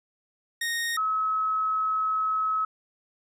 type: tone pair in turn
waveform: sawtooth / sine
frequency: 1859 / 1286.3 Hz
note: A#6 / E6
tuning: -5 / -43 cents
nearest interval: tritone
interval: 638 cents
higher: first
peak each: -23 dBFS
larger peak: neither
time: 0.61-0.97 / 0.97-2.65 s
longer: second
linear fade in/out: 5 ms
effects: resampled to 32000 Hz